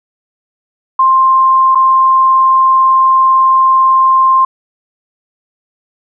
sine tone with dropouts, 1053 Hz, C6, 11 cents sharp, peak -5 dBFS, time 0.99-4.45 s, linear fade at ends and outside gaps 5 ms, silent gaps 1.749-1.754 s, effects none

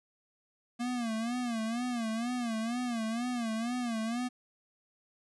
square tone with vibrato, 234.4 Hz, A#3, 10 cents sharp, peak -32 dBFS, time 0.79-4.29 s, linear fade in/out 20 ms, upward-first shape sine, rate 2.1 Hz, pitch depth 110 cents each way, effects resampled to 24000 Hz + 12-bit

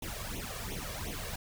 pink noise with flanger, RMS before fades -39 dBFS, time 0.02-1.36 s, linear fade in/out 5 ms, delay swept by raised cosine 0.31 to 1.81 ms, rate 2.8 Hz, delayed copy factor +0.9, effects none

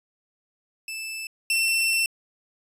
sawtooth tone pair in turn, 2637 / 2692 Hz, E7 / E7, 0 / +36 cents, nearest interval unison, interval 36 cents, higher second, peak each -28 / -17 dBFS, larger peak second, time 0.88-1.27 / 1.5-2.06 s, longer second, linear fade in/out 2 ms, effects resampled to 32000 Hz

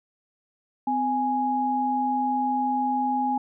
sine tone pair together, 256.5 / 830.6 Hz, C4 / G#5, -34 / 0 cents, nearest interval octave + minor sixth, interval 2034 cents, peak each -27 / -23 dBFS, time 0.87-3.38 s, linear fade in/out 5 ms, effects none

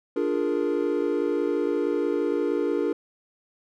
triangle chord, Bb dominant seventh, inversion first, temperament equal, 293.7 / 349.2 / 415.3 / 466.2 Hz, D4 / F4 / Ab4 / Bb4, 0 / 0 / 0 / 0 cents, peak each -26 dBFS, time 0.16-2.93 s, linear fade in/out 5 ms, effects none

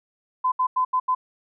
sine tone bursts at uneven times, 1018 Hz, C6, 48 cents flat, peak -18 dBFS, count 5, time 0.44-0.52 / 0.59-0.67 / 0.76-0.85 / 0.93-1 / 1.08-1.15 s, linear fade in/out 10 ms, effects none

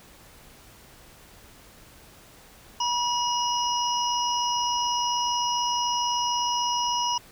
harmonic tone with a mistuned harmonic, 967 Hz, B5, 37 cents flat, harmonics 1 / 3 / 5 / 6, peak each -25 / -30 / -32 / -33 dBFS, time 2.8-7.18 s, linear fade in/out 5 ms, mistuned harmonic 5, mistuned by +110 cents, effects pink hiss -51 dBFS RMS until 7.31 s

